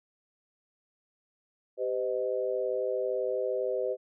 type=chord; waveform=sine; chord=C minor; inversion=second; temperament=equal with one note detuned; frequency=392 / 509.8 / 622.3 Hz; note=G4 / C5 / Eb5; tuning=0 / -45 / 0 cents; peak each=-33 / -30 / -34 dBFS; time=1.77-3.97 s; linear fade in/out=50 ms; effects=none